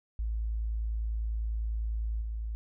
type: tone with level steps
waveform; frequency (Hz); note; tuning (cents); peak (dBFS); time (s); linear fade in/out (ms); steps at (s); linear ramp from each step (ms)
sine; 55; A1; 0; -29 / -32; 0.19-2.55; 0; 2.21; 10
effects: none

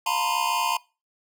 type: tone cluster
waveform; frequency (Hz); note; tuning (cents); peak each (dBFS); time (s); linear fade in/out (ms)
square; 702 / 906 / 971 / 1039 / 2477; F5 / A#5 / B5 / C6 / D#7; +9 / -50 / -30 / -12 / -8; -36 / -27 / -28 / -29 / -36; 0.06-0.77; 5
effects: noise-tail reverb RT60 0.3 s tail -23 dB re dry

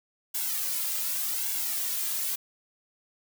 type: noise with flanger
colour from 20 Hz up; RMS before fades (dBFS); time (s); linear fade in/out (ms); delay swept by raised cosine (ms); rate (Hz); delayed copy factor
blue; -30; 0.34-2.36; 10; 1.6 to 2.7; 0.86; -0.9
effects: none

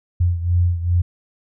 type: beating tone pair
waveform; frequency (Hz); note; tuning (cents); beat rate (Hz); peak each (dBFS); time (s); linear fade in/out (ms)
sine; 87 / 89.5; F2 / F2; -6 / +43; 2.5; -16 / -21; 0.2-1.02; 10
effects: none

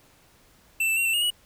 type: tone with pitch steps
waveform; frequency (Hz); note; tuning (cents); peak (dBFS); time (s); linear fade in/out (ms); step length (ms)
square; 2671 / 2651 / 2743 / 2680 / 2853 / 2921; E7 / E7 / F7 / E7 / F7 / F#7; +22 / +9 / -32 / +28 / +36 / -23; -22; 0.8-1.304; 5; 84
effects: pink hiss -58 dBFS RMS until 1.45 s

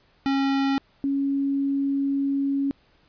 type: tone pair in turn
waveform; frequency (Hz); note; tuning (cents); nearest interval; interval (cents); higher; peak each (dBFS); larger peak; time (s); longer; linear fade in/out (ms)
square / sine; 273.3 / 277; C#4 / C#4; -24 / -1; unison; 23; second; -21; neither; 0.26-0.78 / 1.04-2.71; second; 0
effects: pink hiss -61 dBFS RMS until 3.08 s + resampled to 11025 Hz

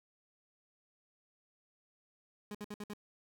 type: tone bursts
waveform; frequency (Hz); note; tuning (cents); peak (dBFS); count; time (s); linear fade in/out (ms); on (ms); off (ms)
30% pulse; 207.7; G#3; 0; -38; 5; 2.51-2.935; 2; 37; 60
effects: none

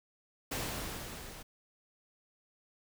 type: noise with level ramp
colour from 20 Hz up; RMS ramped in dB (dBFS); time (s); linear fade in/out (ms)
pink; -35 to -49; 0.51-1.43; 10
effects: none

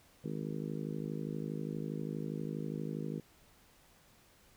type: harmonic tone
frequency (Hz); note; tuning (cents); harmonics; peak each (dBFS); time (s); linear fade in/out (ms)
52.4; G#1; +16; 3 / 4 / 5 / 6 / 7 / 8 / 9; -40 / -42 / -44 / -46 / -47 / -48 / -49; 0.24-3.2; 5
effects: pink hiss -64 dBFS RMS until 4.56 s

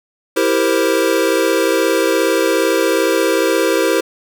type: chord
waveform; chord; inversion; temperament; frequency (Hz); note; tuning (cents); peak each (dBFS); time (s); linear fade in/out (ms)
square; C dominant seventh; first; equal; 329.6 / 392 / 466.2 / 523.3; E4 / G4 / Bb4 / C5; 0 / 0 / 0 / 0; -19; 0.36-4.01; 10
effects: none

